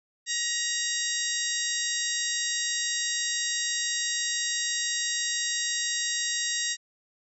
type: harmonic tone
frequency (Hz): 946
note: A#5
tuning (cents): +25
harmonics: 2 / 3 / 4 / 5 / 6 / 7 / 8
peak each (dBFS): -33 / -39 / -33 / -37 / -33 / -36 / -33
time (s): 0.26-6.77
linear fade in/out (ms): 50
effects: none